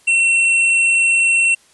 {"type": "tone with tanh clipping", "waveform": "triangle", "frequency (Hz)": 2712, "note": "E7", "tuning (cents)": 49, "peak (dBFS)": -13, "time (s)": [0.07, 1.55], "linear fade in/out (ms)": 10, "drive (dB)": 15, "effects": ["white hiss -52 dBFS RMS until 1.73 s", "resampled to 24000 Hz"]}